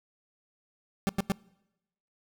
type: tone bursts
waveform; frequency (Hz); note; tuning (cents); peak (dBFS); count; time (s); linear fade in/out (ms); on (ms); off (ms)
40% pulse; 195.3; G3; -6; -23; 3; 1.07-1.319; 0; 21; 93
effects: noise-tail reverb RT60 0.9 s tail -24 dB re dry